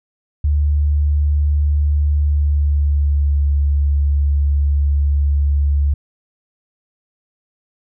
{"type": "tone with pitch glide", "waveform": "sine", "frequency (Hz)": [73.42, 71.49], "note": ["D2", "D2"], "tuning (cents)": [0, -46], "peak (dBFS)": -12, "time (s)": [0.44, 5.94], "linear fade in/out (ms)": 5, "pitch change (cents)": -46, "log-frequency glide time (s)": [2.19, 3.44], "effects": []}